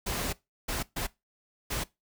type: noise bursts at uneven times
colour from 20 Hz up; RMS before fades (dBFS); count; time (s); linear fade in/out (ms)
pink; -32; 4; 0.06-0.33 / 0.68-0.83 / 0.96-1.07 / 1.7-1.84; 10
effects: noise-tail reverb RT60 0.2 s tail -20 dB re dry